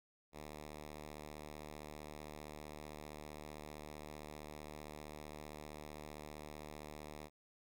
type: tone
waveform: 5% pulse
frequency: 75.4 Hz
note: D2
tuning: 46 cents sharp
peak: -37 dBFS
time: 0.32-7.3 s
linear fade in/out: 50 ms
effects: none